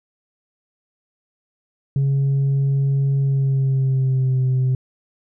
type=tone with pitch glide; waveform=sine; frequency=137.7 to 129.22 Hz; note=C#3 to C3; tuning=-11 to -21 cents; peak=-13 dBFS; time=1.96-4.75 s; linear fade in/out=2 ms; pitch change=-110 cents; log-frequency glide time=3.19-4.42 s; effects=tanh soft clip ceiling -14 dBFS